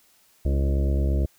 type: harmonic tone with a mistuned harmonic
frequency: 68.9 Hz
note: C#2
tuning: 10 cents flat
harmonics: 1 / 2 / 3 / 4 / 5 / 6 / 7 / 8 / 9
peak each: -20 / -30 / -34 / -37 / -34 / -40 / -40 / -40 / -39 dBFS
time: 0.45-1.26 s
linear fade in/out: 5 ms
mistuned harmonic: 5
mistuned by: -32 cents
effects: white hiss -60 dBFS RMS until 1.38 s